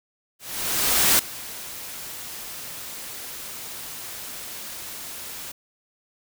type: noise with ADSR envelope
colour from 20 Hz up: white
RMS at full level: -17 dBFS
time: 0.39-5.52 s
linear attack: 800 ms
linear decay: 5 ms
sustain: -19 dB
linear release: 7 ms
effects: none